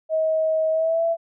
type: tone with pitch glide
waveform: sine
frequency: 635 to 666.6 Hz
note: D#5 to E5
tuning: +35 to +19 cents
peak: -18 dBFS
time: 0.09-1.17 s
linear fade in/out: 50 ms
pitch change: +84 cents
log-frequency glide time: 0.71-1.04 s
effects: none